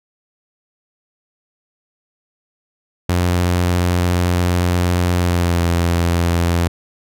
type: tone with pitch glide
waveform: sawtooth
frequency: 88.6 to 85.73 Hz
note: F2 to F2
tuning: +25 to -32 cents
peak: -10 dBFS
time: 3.09-6.68 s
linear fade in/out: 5 ms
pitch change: -57 cents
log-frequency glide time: 5.18-5.61 s
effects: none